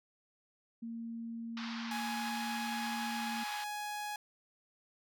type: tone with pitch glide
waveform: sine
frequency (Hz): 230.1 to 228.6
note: A#3 to A#3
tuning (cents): -22 to -34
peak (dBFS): -39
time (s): 0.82-3.44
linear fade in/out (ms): 10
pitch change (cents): -12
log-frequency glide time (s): 3.19-3.24
type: band-pass noise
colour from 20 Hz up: pink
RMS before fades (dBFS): -45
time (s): 1.57-3.64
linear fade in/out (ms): 0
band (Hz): 820 to 5300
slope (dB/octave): 48
type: tone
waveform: sawtooth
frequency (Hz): 835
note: G#5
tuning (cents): +9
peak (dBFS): -34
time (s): 1.91-4.16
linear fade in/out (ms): 2
effects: none